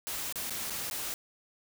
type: noise with dropouts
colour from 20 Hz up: white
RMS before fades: -36 dBFS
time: 0.07-1.14 s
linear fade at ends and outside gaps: 0 ms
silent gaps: 0.325-0.357 / 0.497-0.506 / 0.699-0.705 / 0.899-0.911 s
effects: none